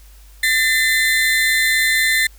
35% pulse tone pair together, 1787.8 / 2044 Hz, A6 / C7, +27 / -41 cents, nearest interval major second, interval 232 cents, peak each -15 dBFS, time 0.43-2.27 s, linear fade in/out 5 ms, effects added 50 Hz sine -41 dBFS peak until 2.38 s + white hiss -51 dBFS RMS until 2.38 s

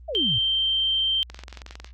sine exponential sweep, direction down, 698.5 to 98 Hz, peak -27 dBFS, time 0.08-0.39 s, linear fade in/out 10 ms
sine tone, 3136 Hz, G7, in tune, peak -20 dBFS, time 0.15-1.23 s, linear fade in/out 0 ms
click train, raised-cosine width 0.2 ms, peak -21 dBFS, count 13, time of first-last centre 1.3-1.845 s, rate 22 Hz
effects added 60 Hz sine -42 dBFS peak until 1.93 s + Opus 32 kbps

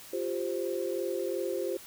sine chord, F suspended second, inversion none, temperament equal, 349.2 / 392 / 523.3 Hz, F4 / G4 / C5, 0 / 0 / 0 cents, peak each -34 dBFS, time 0.13-1.77 s, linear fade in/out 5 ms, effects white hiss -49 dBFS RMS until 1.86 s

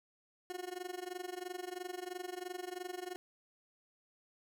30% pulse tone with amplitude modulation, 362 Hz, F#4, 38 cents flat, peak -35 dBFS, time 0.5-3.16 s, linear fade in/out 0 ms, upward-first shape sine, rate 23 Hz, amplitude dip 90%, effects none

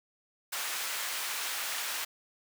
pink high-pass noise, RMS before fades -35 dBFS, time 0.52-2.05 s, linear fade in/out 10 ms, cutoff 1200 Hz, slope 12 dB/octave, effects none

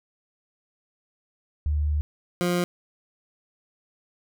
sine / 20% pulse tone pair in turn, 74.5 / 176.43 Hz, D2 / F3, +25 / +18 cents, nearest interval octave + minor third, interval 1493 cents, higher second, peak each -21 / -17 dBFS, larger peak second, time 1.66-2.01 / 2.41-2.64 s, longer first, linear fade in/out 0 ms, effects none

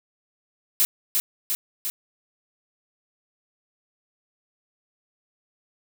blue noise with echo, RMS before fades -19 dBFS, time 0.8-0.85 s, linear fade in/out 0 ms, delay 350 ms, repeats 3, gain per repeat -3 dB, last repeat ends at 1.9 s, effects none

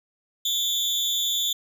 35% pulse tone with amplitude modulation, 3508 Hz, A7, 6 cents flat, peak -17 dBFS, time 0.45-1.53 s, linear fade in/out 5 ms, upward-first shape sine, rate 290 Hz, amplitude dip 75%, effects none

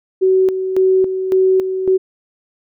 sine tone with tremolo, 376.8 Hz, F#4, 32 cents sharp, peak -9 dBFS, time 0.21-1.98 s, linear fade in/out 20 ms, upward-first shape square, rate 1.8 Hz, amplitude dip 60%, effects none

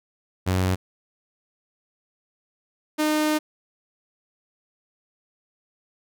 sawtooth tone pair in turn, 92.8 / 305.7 Hz, F#2 / D#4, +6 / -30 cents, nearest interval octave + major sixth, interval 2064 cents, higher second, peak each -16 dBFS, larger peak neither, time 0.46-0.76 / 2.98-3.39 s, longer second, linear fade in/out 20 ms, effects none

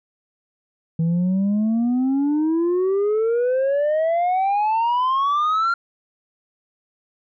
sine exponential sweep, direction up, 161.2 to 1396.9 Hz, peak -14 dBFS, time 0.99-5.74 s, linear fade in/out 5 ms, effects tanh soft clip ceiling -16 dBFS

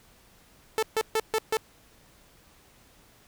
sawtooth tone bursts, 440 Hz, A4, in tune, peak -19 dBFS, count 5, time 0.78-1.57 s, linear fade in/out 0 ms, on 46 ms, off 140 ms, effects pink hiss -58 dBFS RMS until 3.27 s

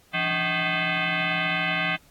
sine tone with frequency modulation, 293.7 Hz, D4, in tune, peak -22 dBFS, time 0.13-1.97 s, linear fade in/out 20 ms, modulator 464 Hz, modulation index 5.9, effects pink hiss -58 dBFS RMS until 2.1 s + AAC 64 kbps

